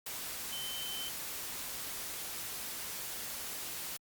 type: tone in noise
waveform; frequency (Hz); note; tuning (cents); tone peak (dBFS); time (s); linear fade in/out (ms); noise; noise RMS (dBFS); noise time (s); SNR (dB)
sine; 3074; G7; -35; -40; 0.52-1.09; 5; white; -41; 0.06-3.97; -2
effects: Opus 48 kbps